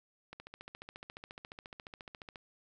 click train, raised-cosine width 0.3 ms, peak -30 dBFS, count 30, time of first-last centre 0.33-2.358 s, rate 14.3 Hz, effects none

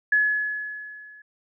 sine tone with level ramp, 1700 Hz, G#6, 40 cents sharp, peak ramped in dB -15 to -45 dBFS, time 0.12-1.22 s, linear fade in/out 5 ms, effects none

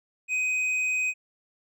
sine tone with hard clipping, 2509 Hz, D#7, 14 cents sharp, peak -25 dBFS, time 0.28-1.14 s, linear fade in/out 50 ms, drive 5 dB, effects none

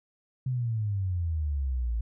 sine exponential sweep, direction down, 131.5 to 55 Hz, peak -26 dBFS, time 0.46-2.01 s, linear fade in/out 5 ms, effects none

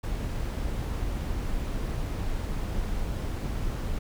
brown noise, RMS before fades -30 dBFS, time 0.03-3.99 s, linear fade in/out 10 ms, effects none

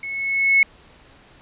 sine tone with level ramp, 2195 Hz, C#7, 18 cents flat, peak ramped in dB -28 to -10 dBFS, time 0.03-0.63 s, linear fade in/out 2 ms, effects pink hiss -50 dBFS RMS until 1.41 s + resampled to 8000 Hz

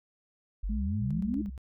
sine exponential sweep, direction up, 42.72 to 316.3 Hz, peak -29 dBFS, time 0.63-1.42 s, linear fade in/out 10 ms
sine tone with vibrato, 204.3 Hz, G#3, 28 cents flat, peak -32 dBFS, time 0.69-1.5 s, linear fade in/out 10 ms, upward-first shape sine, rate 4.6 Hz, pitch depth 80 cents each way
sine tone bursts, 65.3 Hz, C2, 3 cents flat, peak -38 dBFS, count 5, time 1.01-1.578 s, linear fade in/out 0 ms, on 96 ms, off 22 ms
effects none

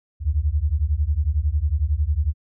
sine beating tone pair, 69.3 / 80.3 Hz, C#2 / E2, 0 / -45 cents, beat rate 11 Hz, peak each -21 dBFS, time 0.2-2.34 s, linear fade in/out 50 ms, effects none

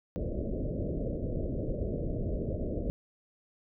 pink low-pass noise, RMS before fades -33 dBFS, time 0.16-2.9 s, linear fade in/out 0 ms, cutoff 630 Hz, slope 96 dB/octave, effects none

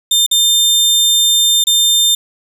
sawtooth tone with dropouts, 3600 Hz, A7, 39 cents sharp, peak -6 dBFS, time 0.11-2.15 s, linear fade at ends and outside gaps 5 ms, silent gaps 0.264-0.312 / 1.64-1.669 s, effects none

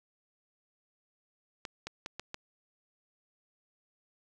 clicks, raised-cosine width 0.2 ms, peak -21 dBFS, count 5, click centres 1.652 / 1.87 / 2.061 / 2.196 / 2.344 s, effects none

